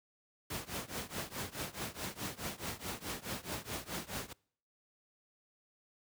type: noise with tremolo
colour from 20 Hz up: pink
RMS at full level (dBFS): -37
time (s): 0.5-4.33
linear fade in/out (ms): 5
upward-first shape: triangle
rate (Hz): 4.7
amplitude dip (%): 95
effects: noise-tail reverb RT60 0.6 s tail -26 dB re dry + high-pass 80 Hz 12 dB/octave